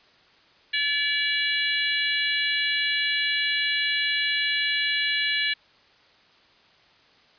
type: harmonic tone with a mistuned harmonic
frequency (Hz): 575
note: D5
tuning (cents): -37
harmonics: 3 / 4 / 5 / 6 / 7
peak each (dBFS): -27 / -28 / -29 / -30 / -30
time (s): 0.73-5.54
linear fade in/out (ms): 10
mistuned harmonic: 6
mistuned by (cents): -40
effects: white hiss -57 dBFS RMS until 7.38 s + resampled to 11025 Hz